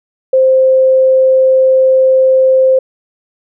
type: tone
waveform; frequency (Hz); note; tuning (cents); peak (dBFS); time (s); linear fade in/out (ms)
sine; 523.3; C5; 0; -5; 0.33-2.79; 5
effects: none